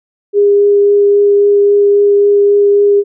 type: tone with vibrato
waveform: sine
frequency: 406.3 Hz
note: G#4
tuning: 38 cents flat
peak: -5 dBFS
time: 0.33-3.04 s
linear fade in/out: 50 ms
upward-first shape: triangle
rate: 3.7 Hz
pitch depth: 9 cents each way
effects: none